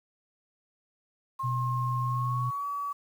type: tone with pitch glide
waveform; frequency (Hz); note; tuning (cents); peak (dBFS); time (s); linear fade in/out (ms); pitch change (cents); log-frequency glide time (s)
sine; 1069 to 1139.1; C6 to C#6; +37 to +47; -30; 1.39-2.93; 10; +110; 2.02-2.66
type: tone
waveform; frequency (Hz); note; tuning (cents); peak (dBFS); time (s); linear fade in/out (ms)
sine; 124; B2; +7; -28; 1.43-2.51; 20
effects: 9-bit